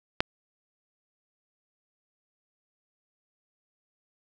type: click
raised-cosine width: 0.3 ms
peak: -6 dBFS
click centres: 0.205 s
effects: none